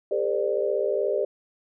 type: tone cluster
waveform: sine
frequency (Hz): 403 / 457.3 / 520 / 596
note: G4 / A#4 / C5 / D5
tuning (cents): +48 / -33 / -11 / +25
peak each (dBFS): -26 / -31 / -28 / -27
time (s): 0.11-1.25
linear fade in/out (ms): 5
effects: none